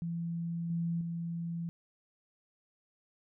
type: tone with level steps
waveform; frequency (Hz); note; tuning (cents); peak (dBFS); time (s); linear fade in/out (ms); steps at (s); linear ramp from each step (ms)
sine; 168.6; E3; +39; -33 / -30 / -34; 0.02-1.69; 0; 0.7 / 1.01; 2
effects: none